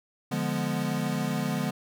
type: chord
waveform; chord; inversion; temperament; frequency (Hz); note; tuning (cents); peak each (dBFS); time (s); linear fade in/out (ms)
square; D diminished seventh; none; equal; 146.83 / 174.61 / 207.7 / 246.9; D3 / F3 / Ab3 / Cb4; 0 / 0 / 0 / 0; -33; 0.31-1.71; 10
effects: none